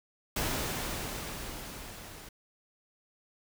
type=noise with level ramp; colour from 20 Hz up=pink; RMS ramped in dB=-31 to -48 dBFS; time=0.36-2.29 s; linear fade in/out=5 ms; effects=none